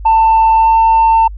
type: tone with pitch glide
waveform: sine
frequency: 892 to 898.7 Hz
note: A5 to A5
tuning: +23 to +36 cents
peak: -4 dBFS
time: 0.05-1.28 s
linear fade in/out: 10 ms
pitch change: +13 cents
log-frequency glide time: 0.57-0.7 s
effects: tanh soft clip ceiling -4 dBFS + added 50 Hz sine -24 dBFS peak until 1.37 s